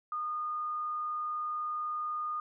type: tone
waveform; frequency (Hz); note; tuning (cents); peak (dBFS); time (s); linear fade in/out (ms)
sine; 1224; D#6; -29; -32; 0.12-2.4; 2
effects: none

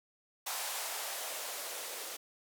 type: noise with band-pass filter sweep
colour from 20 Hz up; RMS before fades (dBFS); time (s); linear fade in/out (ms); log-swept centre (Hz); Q
violet; -40; 0.46-2.17; 10; 790 to 440; 2.1
effects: none

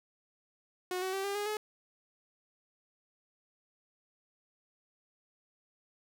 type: tone with pitch steps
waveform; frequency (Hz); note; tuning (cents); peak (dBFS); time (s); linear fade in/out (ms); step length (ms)
sawtooth; 364.8 / 376.1 / 387.8 / 399.9 / 412.3 / 425.1; F#4 / F#4 / G4 / G4 / G#4 / G#4; -24 / +28 / -19 / +35 / -13 / +40; -29; 0.91-1.57; 2; 110
effects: none

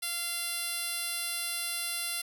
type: tone with band-pass filter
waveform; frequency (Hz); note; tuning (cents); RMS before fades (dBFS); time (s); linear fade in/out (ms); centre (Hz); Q
10% pulse; 690; F5; -21; -34; 0.02-2.22; 10; 11000; 0.75
effects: none

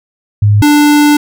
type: tone pair in turn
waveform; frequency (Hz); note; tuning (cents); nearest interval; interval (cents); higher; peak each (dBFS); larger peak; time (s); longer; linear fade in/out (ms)
sine / square; 103.8 / 294.7; G#2 / D4; 0 / +6; octave + tritone; 1806; second; -4 / -5; first; 0.42-0.62 / 0.62-1.17; second; 5
effects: none

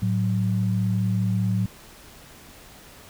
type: tone pair together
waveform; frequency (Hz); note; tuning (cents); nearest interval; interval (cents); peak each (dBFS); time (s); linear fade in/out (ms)
sine; 110.2 / 185.33; A2 / F#3; +3 / +3; major sixth; 900; -22 / -24; 0.02-1.66; 5
effects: pink hiss -47 dBFS RMS until 3.09 s

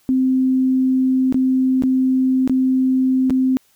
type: tone with dropouts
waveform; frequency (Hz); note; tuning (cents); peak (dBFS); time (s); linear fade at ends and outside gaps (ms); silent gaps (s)
sine; 260; C4; -11; -13; 0.09-3.57; 0; 1.325-1.344 / 1.823-1.836 / 2.476-2.496 / 3.298-3.305
effects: white hiss -58 dBFS RMS until 3.75 s

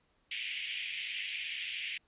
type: band-pass noise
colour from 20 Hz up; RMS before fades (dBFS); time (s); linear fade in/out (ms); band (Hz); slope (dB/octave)
white; -39; 0.31-1.98; 5; 2100 to 3200; 48
effects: pink hiss -73 dBFS RMS until 2.07 s + resampled to 8000 Hz

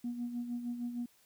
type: tone with tremolo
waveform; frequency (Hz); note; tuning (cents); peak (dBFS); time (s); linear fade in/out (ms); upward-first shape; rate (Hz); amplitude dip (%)
sine; 240.6; B3; -45; -32; 0.04-1.06; 5; sine; 6.5; 60
effects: tanh soft clip ceiling -30 dBFS + white hiss -67 dBFS RMS until 1.25 s

